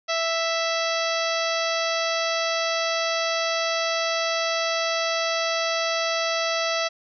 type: harmonic tone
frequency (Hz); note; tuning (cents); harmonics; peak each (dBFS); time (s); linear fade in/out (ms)
660; E5; +2; 1 / 2 / 3 / 4 / 5 / 6 / 7 / 8 / 9; -26 / -29 / -31 / -32 / -33 / -34 / -34 / -35 / -36; 0.08-6.89; 20
effects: none